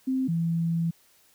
sine tone pair in turn, 261.6 / 166.63 Hz, C4 / E3, 0 / +19 cents, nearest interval minor sixth, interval 781 cents, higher first, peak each -23 dBFS, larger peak neither, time 0.07-0.28 / 0.28-0.91 s, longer second, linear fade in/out 10 ms, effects white hiss -61 dBFS RMS until 1.34 s

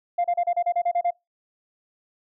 sine tone bursts, 698.5 Hz, F5, in tune, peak -17 dBFS, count 10, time 0.18-1.108 s, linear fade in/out 10 ms, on 64 ms, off 32 ms, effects noise-tail reverb RT60 0.2 s tail -25 dB re dry + tanh soft clip ceiling -17 dBFS

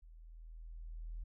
sine tone with level ramp, 40.6 Hz, E1, 26 cents flat, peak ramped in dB -54 to -39 dBFS, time 0.02-1.24 s, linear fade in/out 10 ms, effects tanh soft clip ceiling -37 dBFS

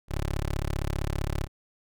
15% pulse tone, 35.32 Hz, C#1, 33 cents sharp, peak -21 dBFS, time 0.08-1.48 s, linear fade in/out 50 ms, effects none

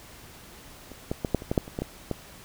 clicks, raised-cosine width 2 ms, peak -28 / -14 / -13 / -8 / -24 / -12 / -7 / -27 / -16 / -15 / -14 dBFS, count 11, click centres 0.917 / 1.115 / 1.248 / 1.347 / 1.421 / 1.515 / 1.578 / 1.679 / 1.789 / 1.82 / 2.113 s, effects pink hiss -48 dBFS RMS until 2.44 s

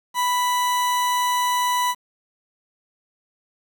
40% pulse tone, 987.8 Hz, B5, in tune, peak -18 dBFS, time 0.14-1.95 s, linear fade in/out 50 ms, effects 8-bit

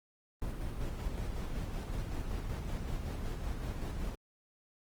brown noise with tremolo, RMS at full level -36 dBFS, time 0.42-4.15 s, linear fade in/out 0 ms, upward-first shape square, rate 5.3 Hz, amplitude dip 30%, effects Opus 24 kbps

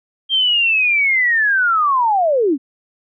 sine linear sweep, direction down, 3196 to 247 Hz, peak -12 dBFS, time 0.29-2.58 s, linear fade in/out 50 ms, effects none

